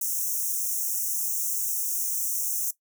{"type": "high-pass noise", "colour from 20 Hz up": "white", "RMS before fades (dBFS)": -28, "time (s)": [0.01, 2.71], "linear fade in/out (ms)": 5, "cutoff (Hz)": 5700, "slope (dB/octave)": 96, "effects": ["noise-tail reverb RT60 0.1 s tail -17 dB re dry"]}